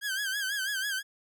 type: tone with vibrato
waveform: sawtooth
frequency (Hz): 1600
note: G6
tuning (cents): +35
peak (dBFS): -26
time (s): 0.01-1.03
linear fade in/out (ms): 50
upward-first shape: sine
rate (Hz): 6.1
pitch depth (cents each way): 94
effects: none